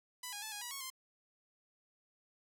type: tone with pitch steps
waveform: 5% pulse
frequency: 994 / 821 / 870 / 825 / 970 / 1102 / 1047 Hz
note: B5 / G#5 / A5 / G#5 / B5 / C#6 / C6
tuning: +11 / -20 / -20 / -12 / -31 / -11 / +1 cents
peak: -30 dBFS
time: 0.23-0.902 s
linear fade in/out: 5 ms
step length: 96 ms
effects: none

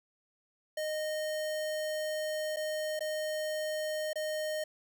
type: tone with dropouts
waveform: square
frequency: 617 Hz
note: D#5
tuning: 15 cents flat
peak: -33 dBFS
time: 0.77-4.64 s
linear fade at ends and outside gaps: 5 ms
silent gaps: 2.562-2.568 / 2.993-3.006 / 4.132-4.156 s
effects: none

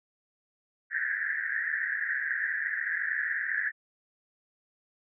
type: band-pass noise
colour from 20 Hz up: pink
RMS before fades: -31 dBFS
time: 0.9-3.72 s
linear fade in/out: 50 ms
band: 1600 to 1900 Hz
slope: 96 dB/octave
effects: none

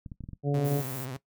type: clicks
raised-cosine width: 5 ms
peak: -28 dBFS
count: 6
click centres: 0.062 / 0.118 / 0.207 / 0.239 / 0.289 / 0.333 s
type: harmonic tone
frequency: 143 Hz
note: D3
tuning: 46 cents flat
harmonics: 1 / 2 / 3 / 4 / 5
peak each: -25 / -32 / -31 / -36 / -40 dBFS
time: 0.43-0.83 s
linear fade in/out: 50 ms
type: tone with vibrato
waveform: sawtooth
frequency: 130.8 Hz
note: C3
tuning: in tune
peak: -31 dBFS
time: 0.54-1.17 s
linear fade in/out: 5 ms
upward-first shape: sine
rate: 15 Hz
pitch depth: 97 cents each way
type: noise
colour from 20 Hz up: violet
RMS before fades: -40 dBFS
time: 0.64-1.06 s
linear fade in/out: 20 ms
effects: noise-tail reverb RT60 0.1 s tail -17 dB re dry

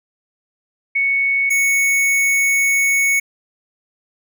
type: tone pair in turn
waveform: sine / square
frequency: 2217 / 2217 Hz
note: C#7 / C#7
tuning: 0 / 0 cents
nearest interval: unison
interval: 0 cents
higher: neither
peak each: -14 dBFS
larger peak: neither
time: 0.95-1.5 / 1.5-3.2 s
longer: second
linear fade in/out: 10 ms
effects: none

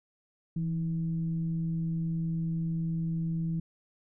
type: tone with frequency modulation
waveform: sine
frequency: 164.81 Hz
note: E3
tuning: in tune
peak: -28 dBFS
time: 0.56-3.6 s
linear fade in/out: 5 ms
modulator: 154 Hz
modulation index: 0.3
effects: none

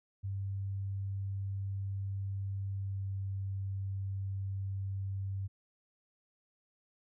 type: tone with pitch glide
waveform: sine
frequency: 98 to 97.32 Hz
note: G2 to G2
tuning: 0 to -12 cents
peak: -34 dBFS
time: 0.23-5.48 s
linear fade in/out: 20 ms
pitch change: -12 cents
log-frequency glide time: 2.75-3.08 s
effects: none

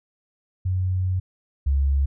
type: tone pair in turn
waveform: sine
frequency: 92.5 / 69.1 Hz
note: F#2 / C#2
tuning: 0 / -5 cents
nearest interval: perfect fourth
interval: 505 cents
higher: first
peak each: -20 / -17 dBFS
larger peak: second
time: 0.65-1.2 / 1.66-2.06 s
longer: first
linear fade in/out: 10 ms
effects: none

